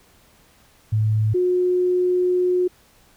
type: tone pair in turn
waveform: sine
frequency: 108.2 / 361.6 Hz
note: A2 / F#4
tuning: -29 / -40 cents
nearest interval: octave + major sixth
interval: 2089 cents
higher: second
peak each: -16 dBFS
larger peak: neither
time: 0.92-1.34 / 1.34-2.68 s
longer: second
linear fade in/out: 10 ms
effects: pink hiss -55 dBFS RMS until 3.16 s